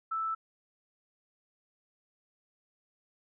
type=tone; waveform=sine; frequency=1318.5 Hz; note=E6; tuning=in tune; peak=-30 dBFS; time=0.11-0.35 s; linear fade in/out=10 ms; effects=none